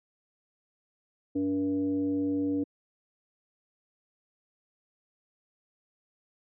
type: tone with frequency modulation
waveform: sine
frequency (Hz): 286.6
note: D4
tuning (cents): -42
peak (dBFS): -25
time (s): 1.35-2.64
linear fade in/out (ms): 10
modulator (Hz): 191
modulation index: 0.61
effects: high-pass 150 Hz 12 dB/octave